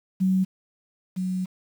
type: tone pair in turn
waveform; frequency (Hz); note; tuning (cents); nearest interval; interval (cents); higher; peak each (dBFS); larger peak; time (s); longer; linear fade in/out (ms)
sine; 188 / 184.88; F#3 / F#3; +28 / -1; unison; 29; first; -18 / -24; first; 0.2-0.45 / 1.16-1.46; second; 20
effects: 8-bit